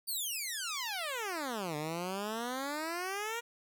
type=exponential two-way sweep; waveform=10% pulse; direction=down then up; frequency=4699 to 146.83 to 478.9 Hz; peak=-27 dBFS; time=0.07-3.41 s; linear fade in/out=20 ms; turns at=1.76 s; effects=none